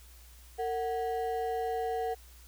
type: ring-modulated tone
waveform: triangle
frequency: 599 Hz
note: D5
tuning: 34 cents sharp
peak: -25 dBFS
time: 0.58-2.15 s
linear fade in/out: 20 ms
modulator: 143 Hz
effects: added 60 Hz sine -52 dBFS peak until 2.47 s + white hiss -58 dBFS RMS until 2.47 s